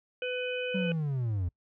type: harmonic tone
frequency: 500 Hz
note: B4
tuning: 21 cents sharp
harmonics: 1 / 3 / 5 / 6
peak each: -32 / -40 / -37 / -41 dBFS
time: 0.22-0.92 s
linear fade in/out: 2 ms
type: linear sweep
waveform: triangle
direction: down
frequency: 194.3 to 82.41 Hz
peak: -26 dBFS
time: 0.74-1.49 s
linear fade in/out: 10 ms
effects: noise-tail reverb RT60 0.1 s tail -26 dB re dry